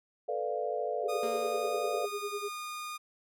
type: chord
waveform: sine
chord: B half-diminished seventh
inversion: third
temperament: equal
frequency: 440 / 493.9 / 587.3 / 698.5 Hz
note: A4 / B4 / D5 / F5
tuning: 0 / 0 / 0 / 0 cents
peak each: -36 dBFS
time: 0.28-2.06 s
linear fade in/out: 10 ms
type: tone with tremolo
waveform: sine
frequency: 409.5 Hz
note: G#4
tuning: 24 cents flat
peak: -32 dBFS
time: 1.03-2.49 s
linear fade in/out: 10 ms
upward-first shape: sine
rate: 10 Hz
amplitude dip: 95%
type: tone with pitch glide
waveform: sawtooth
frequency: 1232 to 1222.1 Hz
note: D#6 to D#6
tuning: -17 to -31 cents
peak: -34 dBFS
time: 1.08-2.98 s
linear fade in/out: 20 ms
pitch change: -14 cents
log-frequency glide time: 1.94-2.43 s
type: tone with exponential decay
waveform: sawtooth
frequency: 231.3 Hz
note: A#3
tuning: 13 cents flat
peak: -36 dBFS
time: 1.23-2.38 s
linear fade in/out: 2 ms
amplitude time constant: 250 ms
effects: none